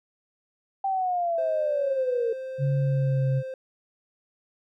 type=linear sweep; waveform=sine; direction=down; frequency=785 to 449.9 Hz; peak=-23 dBFS; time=0.84-2.33 s; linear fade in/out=5 ms
type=tone; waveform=triangle; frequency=523.3 Hz; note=C5; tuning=in tune; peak=-30 dBFS; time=1.38-3.54 s; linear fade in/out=2 ms
type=tone with pitch glide; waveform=sine; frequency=140.2 to 134.64 Hz; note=C#3 to C3; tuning=+20 to +50 cents; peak=-21 dBFS; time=2.58-3.43 s; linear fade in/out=50 ms; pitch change=-70 cents; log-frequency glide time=2.79-3.27 s
effects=none